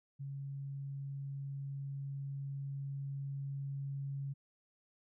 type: tone with level ramp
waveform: sine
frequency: 138.59 Hz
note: C#3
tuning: in tune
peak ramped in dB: -40 to -37 dBFS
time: 0.19-4.34 s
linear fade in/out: 20 ms
effects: none